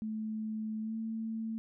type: tone with pitch glide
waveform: sine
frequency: 217.6 to 223.2 Hz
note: A3 to A3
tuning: -19 to +25 cents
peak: -34 dBFS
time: 0.02-1.58 s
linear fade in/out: 0 ms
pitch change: +44 cents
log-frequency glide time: 0.81-0.95 s
effects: none